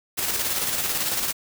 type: noise with tremolo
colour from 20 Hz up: white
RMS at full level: -24 dBFS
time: 0.17-1.33 s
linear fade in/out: 20 ms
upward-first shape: square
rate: 18 Hz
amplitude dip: 35%
effects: none